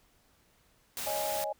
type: noise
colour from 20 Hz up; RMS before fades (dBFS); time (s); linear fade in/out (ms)
white; -37; 0.97-1.44; 0
type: chord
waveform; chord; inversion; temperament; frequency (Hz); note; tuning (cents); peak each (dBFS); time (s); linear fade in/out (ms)
sine; C# suspended second; none; equal; 554.4 / 622.3 / 830.6; C#5 / D#5 / G#5; 0 / 0 / 0; -38 / -35 / -35; 1.06-1.53; 10
effects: pink hiss -67 dBFS RMS until 1.59 s